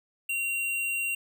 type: tone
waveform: square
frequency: 2755 Hz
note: F7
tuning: 24 cents flat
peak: -28 dBFS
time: 0.29-1.15 s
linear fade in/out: 5 ms
effects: none